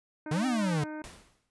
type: harmonic tone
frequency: 307 Hz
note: D#4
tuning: 23 cents flat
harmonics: 1 / 2 / 3 / 4 / 5 / 6 / 7 / 8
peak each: -37 / -44 / -46 / -56 / -46 / -60 / -57 / -62 dBFS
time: 0.26-1.02 s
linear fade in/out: 2 ms
type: exponential two-way sweep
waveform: square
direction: up then down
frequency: 140.7 to 267.6 to 140.7 Hz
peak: -27 dBFS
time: 0.31-0.84 s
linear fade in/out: 5 ms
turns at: 0.46 s
type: noise with exponential decay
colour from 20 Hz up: pink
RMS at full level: -42 dBFS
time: 1.04-1.5 s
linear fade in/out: 0 ms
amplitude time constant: 100 ms
effects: noise-tail reverb RT60 0.1 s tail -22 dB re dry + resampled to 24000 Hz